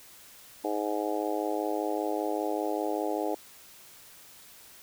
harmonic tone, 105.1 Hz, G#2, 21 cents sharp, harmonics 3 / 4 / 5 / 6 / 7 / 8, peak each -33 / -34 / -35 / -36 / -36 / -37 dBFS, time 0.64-3.35 s, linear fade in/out 5 ms, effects white hiss -52 dBFS RMS until 4.82 s

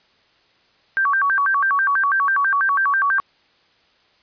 sine tone with vibrato, 1331 Hz, E6, 16 cents sharp, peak -15 dBFS, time 0.97-3.2 s, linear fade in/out 0 ms, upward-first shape square, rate 6.1 Hz, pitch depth 290 cents each way, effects white hiss -58 dBFS RMS until 4.22 s + resampled to 11025 Hz

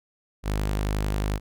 sawtooth tone, 51.2 Hz, G#1, 24 cents flat, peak -20 dBFS, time 0.43-1.4 s, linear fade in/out 50 ms, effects none

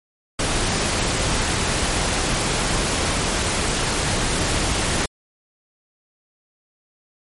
pink noise, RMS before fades -21 dBFS, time 0.39-5.06 s, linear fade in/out 5 ms, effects MP3 48 kbps

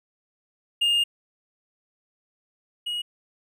triangle tone pair in turn, 2828 / 2892 Hz, F7 / F#7, +21 / -40 cents, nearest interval unison, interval 39 cents, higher second, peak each -17 / -25 dBFS, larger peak first, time 0.81-1.04 / 2.86-3.02 s, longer first, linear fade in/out 10 ms, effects none

